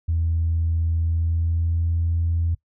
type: tone with pitch glide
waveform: sine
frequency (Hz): 82.41 to 83.8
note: E2 to E2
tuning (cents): 0 to +29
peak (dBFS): -18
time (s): 0.08-2.55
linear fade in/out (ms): 10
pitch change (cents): +29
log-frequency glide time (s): 0.99-1.91
effects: noise-tail reverb RT60 0.1 s tail -22 dB re dry + tanh soft clip ceiling -14 dBFS